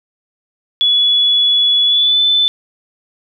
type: tone with pitch glide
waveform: sine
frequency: 3404 to 3514 Hz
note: G#7 to A7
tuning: +42 to -3 cents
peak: -9 dBFS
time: 0.81-2.48 s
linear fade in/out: 0 ms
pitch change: +55 cents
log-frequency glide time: 1.85-2.21 s
effects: none